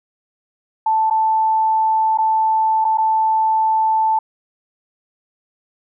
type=tone with dropouts; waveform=sine; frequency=880 Hz; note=A5; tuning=in tune; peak=-13 dBFS; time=0.86-4.19 s; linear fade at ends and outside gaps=5 ms; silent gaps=1.1-1.108 / 2.175-2.185 / 2.845-2.849 / 2.974-2.982 s; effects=none